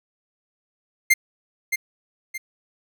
45% pulse tone with echo, 2100 Hz, C7, 6 cents sharp, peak -12 dBFS, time 1.1-1.14 s, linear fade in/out 10 ms, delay 620 ms, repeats 2, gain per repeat -8 dB, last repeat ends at 2.38 s, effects none

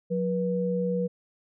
sine tone pair together, 180.8 / 485.1 Hz, F#3 / B4, -40 / -31 cents, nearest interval octave + perfect fourth, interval 1709 cents, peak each -27 / -27 dBFS, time 0.1-1.08 s, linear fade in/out 20 ms, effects none

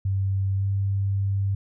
sine tone with pitch glide, 97 to 98.47 Hz, G2 to G2, -18 to +8 cents, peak -21 dBFS, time 0.05-1.55 s, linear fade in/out 5 ms, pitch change +26 cents, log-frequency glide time 0.56-0.65 s, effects none

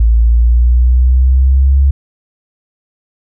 sine exponential sweep, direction up, 55.6 to 69.3 Hz, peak -5 dBFS, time 0-1.91 s, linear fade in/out 5 ms, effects none

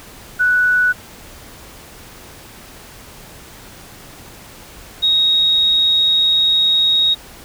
sine tone pair in turn, 1480 / 3765 Hz, F#6 / A#7, 0 / +16 cents, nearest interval octave + major third, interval 1616 cents, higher second, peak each -11 dBFS, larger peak neither, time 0.39-0.93 / 5.02-7.15 s, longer second, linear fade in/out 20 ms, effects pink hiss -39 dBFS RMS until 7.44 s

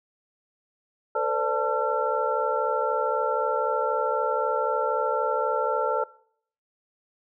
sine tone cluster, 446.1 / 510 / 583 / 883 / 1356 Hz, A4 / C5 / D5 / A5 / E6, +24 / -44 / -13 / +6 / +49 cents, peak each -29 dBFS, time 1.15-6.04 s, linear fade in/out 5 ms, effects noise-tail reverb RT60 0.6 s tail -21 dB re dry

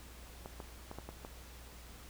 clicks, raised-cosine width 1 ms, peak -30 dBFS, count 6, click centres 0.459 / 0.602 / 0.914 / 0.986 / 1.09 / 1.249 s, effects added 60 Hz sine -52 dBFS peak until 2.09 s + pink hiss -55 dBFS RMS until 2.09 s

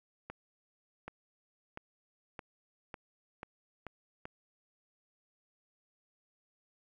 accelerating click train, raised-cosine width 0.5 ms, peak -27 dBFS, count 8, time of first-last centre 0.3-4.255 s, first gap 780 ms, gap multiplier 0.89, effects 11-bit

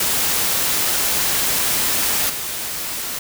white noise with level steps, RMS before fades -19 / -26 dBFS, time 0-3.19 s, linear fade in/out 5 ms, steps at 2.29 s, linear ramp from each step 10 ms, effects none

